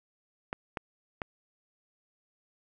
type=clicks; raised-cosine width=0.5 ms; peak=-18 dBFS; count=3; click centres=0.529 / 0.772 / 1.218 s; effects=none